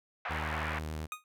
white band-pass noise, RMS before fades -37 dBFS, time 0.25-0.79 s, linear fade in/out 2 ms, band 610 to 2100 Hz, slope 24 dB/octave
sawtooth tone with vibrato, 77.78 Hz, D#2, in tune, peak -32 dBFS, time 0.29-1.07 s, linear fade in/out 20 ms, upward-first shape sine, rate 8.3 Hz, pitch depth 17 cents each way
25% pulse tone with exponential decay, 1241 Hz, D#6, 5 cents flat, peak -29 dBFS, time 1.12-1.24 s, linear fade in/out 1 ms, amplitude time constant 25 ms
effects none

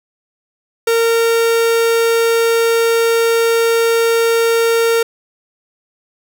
45% pulse tone, 460 Hz, A#4, 23 cents flat, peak -11 dBFS, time 0.87-5.03 s, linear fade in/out 5 ms, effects none

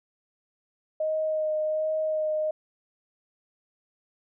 sine tone with vibrato, 622 Hz, D#5, 1 cent flat, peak -24 dBFS, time 1-2.51 s, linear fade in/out 5 ms, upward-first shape sine, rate 1.3 Hz, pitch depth 14 cents each way, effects none

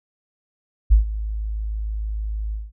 sine tone with ADSR envelope, 53.2 Hz, G#1, 42 cents sharp, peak -7 dBFS, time 0.9-2.72 s, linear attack 22 ms, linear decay 120 ms, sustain -16 dB, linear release 190 ms, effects none

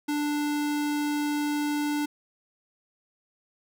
square tone, 294.5 Hz, D4, 5 cents sharp, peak -26 dBFS, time 0.08-2.06 s, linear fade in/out 10 ms, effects none

